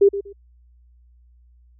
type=tone with echo; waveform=sine; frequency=399.7 Hz; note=G4; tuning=34 cents sharp; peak=-9 dBFS; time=0.01-0.09 s; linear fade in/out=10 ms; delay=120 ms; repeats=2; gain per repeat=-13 dB; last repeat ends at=0.33 s; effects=added 60 Hz sine -50 dBFS peak until 1.79 s